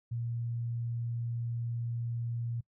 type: tone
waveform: sine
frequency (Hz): 117.7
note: A#2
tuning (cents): +17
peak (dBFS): -32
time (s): 0.11-2.61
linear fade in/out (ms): 10
effects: noise-tail reverb RT60 0.1 s tail -24 dB re dry